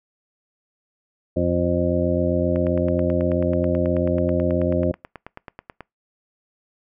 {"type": "harmonic tone", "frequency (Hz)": 87.6, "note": "F2", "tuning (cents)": 6, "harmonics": [1, 2, 3, 4, 6, 7], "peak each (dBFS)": [-25, -25, -25, -25, -25, -25], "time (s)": [1.36, 4.92], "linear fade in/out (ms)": 10}
{"type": "click train", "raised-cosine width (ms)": 0.5, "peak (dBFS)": -20, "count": 31, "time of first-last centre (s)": [2.56, 5.807], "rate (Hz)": 9.24}
{"effects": ["noise-tail reverb RT60 0.2 s tail -24 dB re dry"]}